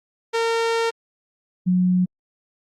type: tone pair in turn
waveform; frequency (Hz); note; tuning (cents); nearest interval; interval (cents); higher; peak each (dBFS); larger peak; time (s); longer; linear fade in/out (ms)
sawtooth / sine; 458.1 / 181.8; A#4 / F#3; -30 / -30; octave + major third; 1600; first; -15; neither; 0.33-0.91 / 1.66-2.06; first; 20
effects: low-pass 6000 Hz 12 dB/octave + Opus 48 kbps